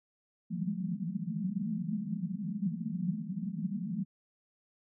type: band-pass noise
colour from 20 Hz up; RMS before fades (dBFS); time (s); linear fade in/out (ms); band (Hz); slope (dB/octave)
white; -35; 0.5-4.05; 20; 160 to 220; 96
effects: none